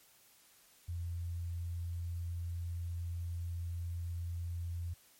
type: tone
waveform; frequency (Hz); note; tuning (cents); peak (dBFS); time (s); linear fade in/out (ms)
sine; 85.7; F2; -32; -36; 0.88-4.94; 10
effects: white hiss -64 dBFS RMS until 5.19 s + MP3 64 kbps